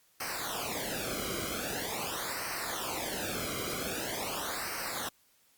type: noise with flanger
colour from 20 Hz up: pink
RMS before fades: -36 dBFS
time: 0.2-5.09 s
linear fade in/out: 5 ms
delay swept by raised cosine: 0.28 to 1.14 ms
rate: 0.44 Hz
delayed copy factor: -0.9
effects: white hiss -67 dBFS RMS until 5.57 s + Opus 48 kbps